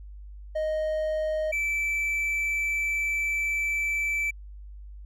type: tone pair in turn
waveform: triangle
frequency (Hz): 622.3 / 2321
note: D#5 / D7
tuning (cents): 0 / -21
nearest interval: octave + major seventh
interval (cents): 2279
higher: second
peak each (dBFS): -23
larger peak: neither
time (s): 0.55-1.52 / 1.52-4.31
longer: second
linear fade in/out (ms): 10
effects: added 50 Hz sine -40 dBFS peak until 5.05 s